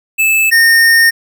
square tone pair in turn, 2621 / 1833.6 Hz, E7 / A#6, -11 / -29 cents, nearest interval tritone, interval 618 cents, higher first, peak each -9 / -6 dBFS, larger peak second, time 0.18-0.51 / 0.51-1.11 s, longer second, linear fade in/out 20 ms, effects none

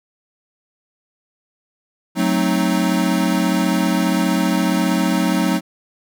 square chord, F# diminished seventh, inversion none, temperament equal, 185 / 220 / 261.6 / 311.1 Hz, F#3 / A3 / C4 / Eb4, 0 / 0 / 0 / 0 cents, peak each -20 / -23 / -23 / -22 dBFS, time 2.15-5.61 s, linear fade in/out 50 ms, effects none

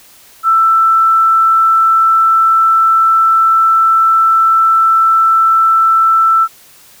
sine tone, 1329 Hz, E6, 14 cents sharp, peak -6 dBFS, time 0.43-6.48 s, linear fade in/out 50 ms, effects white hiss -42 dBFS RMS until 7 s

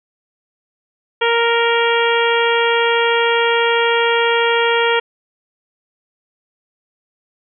harmonic tone, 466.2 Hz, A#4, in tune, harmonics 1 / 2 / 3 / 4 / 5 / 6 / 7, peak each -16 / -19 / -21 / -22 / -23 / -24 / -24 dBFS, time 1.21-5 s, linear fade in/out 10 ms, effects none

